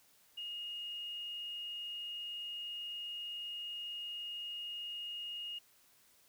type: tone with quantisation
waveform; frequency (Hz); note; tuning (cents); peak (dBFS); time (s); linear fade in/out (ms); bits
sine; 2858; F7; +39; -40; 0.37-5.59; 10; 11
effects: white hiss -67 dBFS RMS until 6.28 s